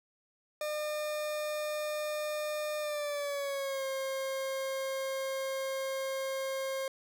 40% pulse tone with pitch glide, 604 to 535 Hz, D5 to C5, +48 to +38 cents, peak -32 dBFS, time 0.61-6.88 s, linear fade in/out 2 ms, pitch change -210 cents, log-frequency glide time 2.8-3.85 s, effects none

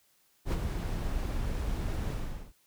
brown noise with ADSR envelope, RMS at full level -26 dBFS, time 0.45-2.53 s, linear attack 74 ms, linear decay 37 ms, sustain -6 dB, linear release 420 ms, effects white hiss -68 dBFS RMS until 2.66 s

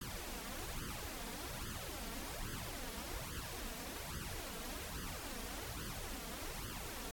pink noise with flanger, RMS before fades -45 dBFS, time 0.01-7.11 s, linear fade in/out 5 ms, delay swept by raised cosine 0.62 to 4.42 ms, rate 1.2 Hz, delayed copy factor +1, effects AAC 64 kbps

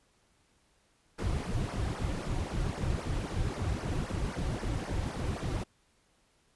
brown noise with flanger, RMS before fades -33 dBFS, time 1.18-5.64 s, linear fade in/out 10 ms, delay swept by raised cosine 0.26 to 4.86 ms, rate 3.8 Hz, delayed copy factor -0.9, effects pink hiss -69 dBFS RMS until 6.55 s + resampled to 24000 Hz

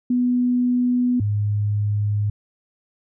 sine tone pair in turn, 246.9 / 103.81 Hz, B3 / G#2, 0 / 0 cents, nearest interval octave + minor third, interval 1500 cents, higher first, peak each -16 / -18 dBFS, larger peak first, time 0.1-1.2 / 1.2-2.3 s, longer neither, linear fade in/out 5 ms, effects none

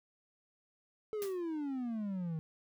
triangle exponential sweep, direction down, 438.4 to 155.56 Hz, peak -33 dBFS, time 1.13-2.39 s, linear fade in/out 0 ms
white noise with exponential decay, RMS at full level -42 dBFS, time 1.22-1.41 s, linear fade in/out 0 ms, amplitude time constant 40 ms
effects none

